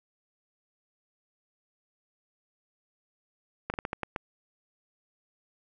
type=slowing click train; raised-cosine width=0.5 ms; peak=-16 dBFS; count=7; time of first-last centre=3.7-4.162 s; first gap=39 ms; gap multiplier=1.27; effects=none